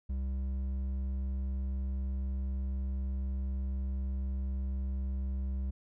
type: tone with hard clipping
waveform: sine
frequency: 66 Hz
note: C2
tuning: 16 cents sharp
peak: -33 dBFS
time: 0.09-5.71 s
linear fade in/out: 10 ms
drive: 6 dB
effects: none